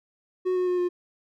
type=tone with pitch steps; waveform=triangle; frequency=368.1 / 363.9 / 359.7 / 355.6 Hz; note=F#4 / F#4 / F#4 / F4; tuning=-9 / -29 / -49 / +31 cents; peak=-20 dBFS; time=0.45-0.89 s; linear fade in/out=20 ms; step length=110 ms; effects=none